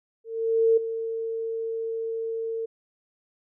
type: tone with ADSR envelope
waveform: sine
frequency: 452.4 Hz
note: A4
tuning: 48 cents sharp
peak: -15 dBFS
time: 0.24-2.66 s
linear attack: 530 ms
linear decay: 9 ms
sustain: -12 dB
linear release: 11 ms
effects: none

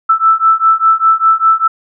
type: beating tone pair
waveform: sine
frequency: 1318.5 / 1323.5 Hz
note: E6 / E6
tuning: 0 / +7 cents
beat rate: 5 Hz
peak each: -10 dBFS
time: 0.09-1.68 s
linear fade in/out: 10 ms
effects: none

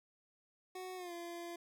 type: tone with pitch glide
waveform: 25% pulse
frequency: 370 to 343.2 Hz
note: F#4 to F4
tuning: 0 to -30 cents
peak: -40 dBFS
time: 0.75-1.56 s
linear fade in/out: 5 ms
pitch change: -130 cents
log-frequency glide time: 0.96-1.13 s
effects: none

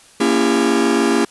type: chord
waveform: 45% pulse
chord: A# diminished seventh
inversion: none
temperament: just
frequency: 233.1 / 279.7 / 335.6 / 402.8 Hz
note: A#3 / C#4 / E4 / G4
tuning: 0 / +16 / +31 / +47 cents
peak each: -19 dBFS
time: 0.2-1.25 s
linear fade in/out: 5 ms
effects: white hiss -47 dBFS RMS until 1.3 s + resampled to 24000 Hz

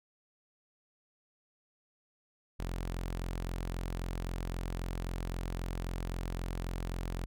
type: tone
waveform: sawtooth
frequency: 43.78 Hz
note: F1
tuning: 5 cents sharp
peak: -31 dBFS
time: 2.59-7.26 s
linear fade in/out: 10 ms
effects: none

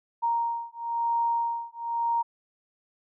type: beating tone pair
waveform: sine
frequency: 932.3 / 933.3 Hz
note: A#5 / A#5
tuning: 0 / +2 cents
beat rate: 1 Hz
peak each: -28 / -28 dBFS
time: 0.22-2.23 s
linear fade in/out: 20 ms
effects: none

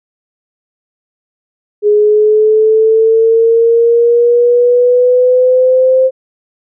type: linear sweep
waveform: sine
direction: up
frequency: 415.3 to 523.3 Hz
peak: -5 dBFS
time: 1.82-6.11 s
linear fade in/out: 50 ms
effects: none

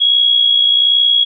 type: tone with amplitude modulation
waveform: sine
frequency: 3322 Hz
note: G#7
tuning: in tune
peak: -6 dBFS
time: 0-1.25 s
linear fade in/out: 20 ms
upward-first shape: sine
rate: 61.2 Hz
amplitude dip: 55%
effects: none

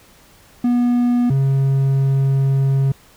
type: tone pair in turn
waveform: triangle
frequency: 242.8 / 136 Hz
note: B3 / C#3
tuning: -29 / -33 cents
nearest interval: minor seventh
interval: 1004 cents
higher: first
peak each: -11 dBFS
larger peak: neither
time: 0.64-1.3 / 1.3-2.92 s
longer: second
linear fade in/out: 5 ms
effects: pink hiss -49 dBFS RMS until 3.16 s

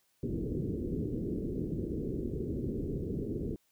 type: low-pass noise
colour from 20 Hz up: white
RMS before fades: -35 dBFS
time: 0.23-3.56 s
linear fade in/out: 2 ms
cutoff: 420 Hz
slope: 48 dB/octave
effects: white hiss -73 dBFS RMS until 3.71 s

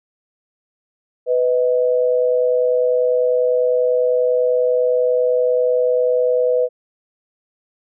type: tone pair together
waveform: sine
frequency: 498.8 / 628.9 Hz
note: B4 / D#5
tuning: +17 / +18 cents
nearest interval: major third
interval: 401 cents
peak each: -14 / -21 dBFS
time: 1.26-6.69 s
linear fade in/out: 50 ms
effects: none

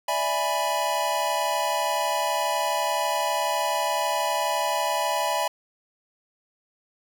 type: chord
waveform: square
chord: E dominant seventh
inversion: third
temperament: equal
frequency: 587.3 / 659.3 / 830.6 / 987.8 Hz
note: D5 / E5 / G#5 / B5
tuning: 0 / 0 / 0 / 0 cents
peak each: -31 / -30 / -29 / -28 dBFS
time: 0.08-5.48 s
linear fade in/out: 5 ms
effects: none

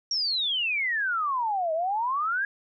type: exponential two-way sweep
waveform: sine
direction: down then up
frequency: 5670 to 622.3 to 1668 Hz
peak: -24 dBFS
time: 0.11-2.45 s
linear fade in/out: 2 ms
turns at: 1.73 s
effects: none

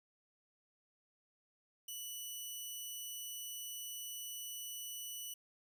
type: tone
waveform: 10% pulse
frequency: 2960 Hz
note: F#7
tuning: in tune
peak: -35 dBFS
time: 1.88-5.34 s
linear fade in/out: 5 ms
effects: 12-bit

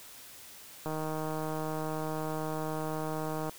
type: click train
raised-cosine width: 1 ms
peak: -22 dBFS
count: 412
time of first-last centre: 0.86-3.495 s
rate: 156 Hz
effects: white hiss -50 dBFS RMS until 3.58 s

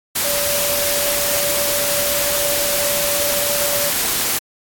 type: tone in noise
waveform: sine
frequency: 577 Hz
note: D5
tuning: 31 cents flat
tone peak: -22 dBFS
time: 0.24-3.9 s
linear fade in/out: 10 ms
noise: white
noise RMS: -19 dBFS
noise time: 0.15-4.39 s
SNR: -6 dB
effects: AAC 64 kbps

